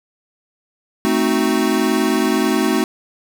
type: chord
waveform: square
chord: A diminished seventh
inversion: none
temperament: equal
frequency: 220 / 261.6 / 311.1 / 370 Hz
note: A3 / C4 / Eb4 / Gb4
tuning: 0 / 0 / 0 / 0 cents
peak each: -21 dBFS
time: 1.05-2.84 s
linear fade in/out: 0 ms
effects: none